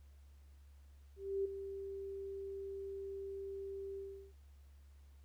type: tone with ADSR envelope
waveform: sine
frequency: 392 Hz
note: G4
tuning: in tune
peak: -32 dBFS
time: 1.16-4.33 s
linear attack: 290 ms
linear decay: 9 ms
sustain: -10 dB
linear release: 360 ms
effects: added 70 Hz sine -57 dBFS peak until 5.24 s + pink hiss -75 dBFS RMS until 5.24 s